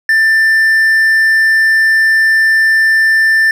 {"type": "tone", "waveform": "triangle", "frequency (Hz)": 1780, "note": "A6", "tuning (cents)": 20, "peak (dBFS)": -5, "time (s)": [0.09, 3.51], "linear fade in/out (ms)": 2, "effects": []}